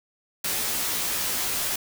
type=noise with comb filter; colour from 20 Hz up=white; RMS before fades=-27 dBFS; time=0.44-1.76 s; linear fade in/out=5 ms; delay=15 ms; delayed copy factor=-1; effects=none